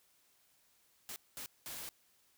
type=noise bursts at uneven times; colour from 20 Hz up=white; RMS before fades=-45 dBFS; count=3; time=1.09-1.16 / 1.37-1.46 / 1.66-1.89 s; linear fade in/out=0 ms; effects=white hiss -71 dBFS RMS until 2.37 s